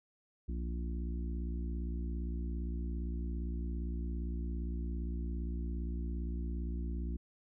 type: harmonic tone with a mistuned harmonic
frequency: 57.5 Hz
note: A#1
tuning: 23 cents flat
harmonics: 1 / 3 / 4 / 5 / 6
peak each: -35 / -45 / -47 / -49 / -51 dBFS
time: 0.48-7.17 s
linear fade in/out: 10 ms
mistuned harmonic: 1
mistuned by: +140 cents
effects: none